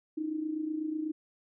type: tone with amplitude modulation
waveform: sine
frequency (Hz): 311.1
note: D#4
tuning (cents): 0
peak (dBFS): -28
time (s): 0.17-1.12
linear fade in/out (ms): 10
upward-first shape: sine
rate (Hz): 28.1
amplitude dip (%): 65
effects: none